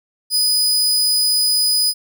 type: tone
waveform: sawtooth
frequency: 4978 Hz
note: D#8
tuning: in tune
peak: -11 dBFS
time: 0.3-1.94 s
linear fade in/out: 50 ms
effects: none